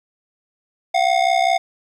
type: ring-modulated tone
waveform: square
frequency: 720 Hz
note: F#5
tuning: 47 cents flat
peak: -12 dBFS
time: 0.94-1.58 s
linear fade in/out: 10 ms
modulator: 32.5 Hz
effects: low-pass 5000 Hz 12 dB/octave + 9-bit